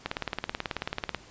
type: click train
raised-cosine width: 0.3 ms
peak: -13 dBFS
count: 21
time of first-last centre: 0.06-1.147 s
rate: 18.4 Hz
effects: pink hiss -52 dBFS RMS until 1.3 s + resampled to 16000 Hz